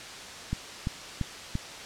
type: click train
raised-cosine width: 5 ms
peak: -16 dBFS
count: 4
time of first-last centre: 0.53-1.554 s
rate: 2.93 Hz
effects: white hiss -41 dBFS RMS until 1.85 s + low-pass 6000 Hz 12 dB/octave